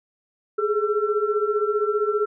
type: tone cluster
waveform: sine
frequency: 411.9 / 427.1 / 1348 Hz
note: G#4 / G#4 / E6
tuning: -14 / +48 / +38 cents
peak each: -23 / -23 / -27 dBFS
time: 0.58-2.26 s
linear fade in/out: 10 ms
effects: none